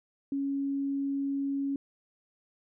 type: tone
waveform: sine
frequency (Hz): 277.2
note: C#4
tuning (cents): 0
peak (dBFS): -28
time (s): 0.32-1.76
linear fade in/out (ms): 2
effects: none